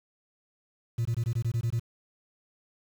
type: tone bursts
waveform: sine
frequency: 116.5 Hz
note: A#2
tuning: 1 cent flat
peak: -22 dBFS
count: 9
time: 0.98-1.797 s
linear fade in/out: 10 ms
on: 73 ms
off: 20 ms
effects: tanh soft clip ceiling -24 dBFS + 8-bit